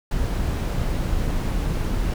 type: noise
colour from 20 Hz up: brown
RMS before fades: -23 dBFS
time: 0.11-2.14 s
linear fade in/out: 5 ms
effects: none